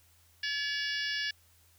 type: harmonic tone with a mistuned harmonic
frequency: 571 Hz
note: D5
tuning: 49 cents flat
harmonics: 3 / 4 / 5 / 6 / 7 / 8 / 9 / 10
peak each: -34 / -42 / -39 / -41 / -48 / -41 / -39 / -50 dBFS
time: 0.43-1.31 s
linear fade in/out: 5 ms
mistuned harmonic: 10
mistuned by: -16 cents
effects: added 84 Hz sine -65 dBFS peak until 1.78 s + white hiss -65 dBFS RMS until 1.78 s